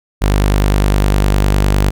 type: tone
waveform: sawtooth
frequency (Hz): 49.86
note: G1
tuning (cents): +30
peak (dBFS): -6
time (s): 0.21-1.91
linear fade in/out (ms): 20
effects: none